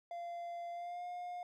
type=tone with pitch glide; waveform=triangle; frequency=690 to 711.9 Hz; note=F5 to F5; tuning=-21 to +33 cents; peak=-39 dBFS; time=0.11-1.43 s; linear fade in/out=2 ms; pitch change=+54 cents; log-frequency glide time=0.71-1.05 s; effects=none